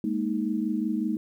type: chord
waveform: sine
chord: Ab suspended second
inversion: none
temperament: equal with one note detuned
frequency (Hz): 207.7 / 233.1 / 312.9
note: Ab3 / Bb3 / Eb4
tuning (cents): 0 / 0 / +10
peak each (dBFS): -29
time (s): 0.04-1.17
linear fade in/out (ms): 2
effects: 10-bit